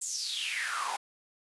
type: noise with high-pass filter sweep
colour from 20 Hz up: pink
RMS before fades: -34 dBFS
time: 0.01-0.97 s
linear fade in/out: 10 ms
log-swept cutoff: 7900 to 790 Hz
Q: 6.4
effects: resampled to 24000 Hz